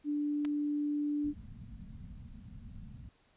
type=tone; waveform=sine; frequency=293.7 Hz; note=D4; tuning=in tune; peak=-30 dBFS; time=0.04-1.34 s; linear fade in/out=50 ms
type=clicks; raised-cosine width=0.3 ms; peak=-30 dBFS; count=2; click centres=0.449 / 0.452 s
type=low-pass noise; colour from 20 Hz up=pink; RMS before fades=-48 dBFS; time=1.24-3.09 s; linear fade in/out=2 ms; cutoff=250 Hz; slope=96 dB/octave
effects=pink hiss -69 dBFS RMS until 3.36 s + resampled to 8000 Hz